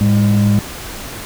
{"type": "tone pair together", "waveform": "triangle", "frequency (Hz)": [107.6, 203.1], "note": ["A2", "G#3"], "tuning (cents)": [-38, -38], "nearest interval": "major seventh", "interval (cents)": 1100, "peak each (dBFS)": -10, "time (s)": [0.01, 0.59], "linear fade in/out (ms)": 0, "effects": ["tanh soft clip ceiling 0 dBFS", "pink hiss -29 dBFS RMS until 1.25 s"]}